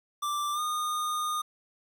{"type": "tone with pitch glide", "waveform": "square", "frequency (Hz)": [1176, 1225.2], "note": ["D6", "D#6"], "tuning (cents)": [2, -27], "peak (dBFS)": -29, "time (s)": [0.22, 1.42], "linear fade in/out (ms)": 10, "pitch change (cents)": 71, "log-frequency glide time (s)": [0.53, 0.6], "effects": ["10-bit"]}